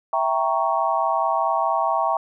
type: chord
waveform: sine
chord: E diminished seventh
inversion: none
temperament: equal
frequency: 659.3 / 784 / 932.3 / 1108.7 Hz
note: E5 / G5 / Bb5 / Db6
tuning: 0 / 0 / 0 / 0 cents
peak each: -24 dBFS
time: 0.13-2.17 s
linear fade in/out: 2 ms
effects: none